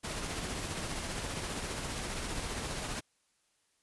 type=noise with tremolo; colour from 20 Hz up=pink; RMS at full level=-36 dBFS; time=0.03-3.01 s; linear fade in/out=20 ms; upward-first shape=triangle; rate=15 Hz; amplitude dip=35%; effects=white hiss -74 dBFS RMS until 3.82 s + resampled to 24000 Hz